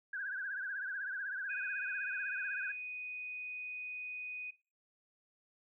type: tone with vibrato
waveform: sine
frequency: 1568 Hz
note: G6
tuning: in tune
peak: -37 dBFS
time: 0.13-2.72 s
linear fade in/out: 5 ms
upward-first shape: triangle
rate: 16 Hz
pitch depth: 130 cents each way
type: tone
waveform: sine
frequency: 2489 Hz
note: D#7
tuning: in tune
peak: -40 dBFS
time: 1.49-4.51 s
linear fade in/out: 10 ms
effects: noise-tail reverb RT60 0.3 s tail -18 dB re dry